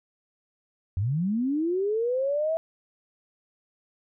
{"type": "linear sweep", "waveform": "sine", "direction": "up", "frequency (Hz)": [85.8, 659.3], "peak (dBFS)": -23, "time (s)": [0.97, 2.57], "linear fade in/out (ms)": 0, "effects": []}